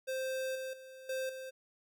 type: tone with level steps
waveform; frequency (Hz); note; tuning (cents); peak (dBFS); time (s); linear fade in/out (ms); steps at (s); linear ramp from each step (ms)
square; 523.3; C5; 0; -35 / -39 / -50 / -35 / -43; 0.07-1.51; 20; 0.55 / 0.73 / 1.09 / 1.29; 5
effects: none